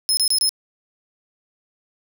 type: tone bursts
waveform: 25% pulse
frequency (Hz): 5170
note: E8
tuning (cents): -34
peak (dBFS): -11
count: 4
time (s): 0.09-0.492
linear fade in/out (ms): 0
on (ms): 81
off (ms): 26
effects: none